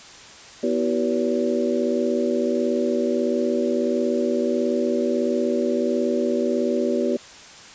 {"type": "harmonic tone with a mistuned harmonic", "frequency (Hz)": 81.5, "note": "E2", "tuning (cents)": -19, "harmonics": [3, 4, 5, 6, 7], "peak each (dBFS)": [-24, -28, -24, -28, -26], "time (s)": [0.63, 7.17], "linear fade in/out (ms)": 5, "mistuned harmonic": 5, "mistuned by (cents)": -110, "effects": ["white hiss -43 dBFS RMS until 7.74 s", "resampled to 16000 Hz"]}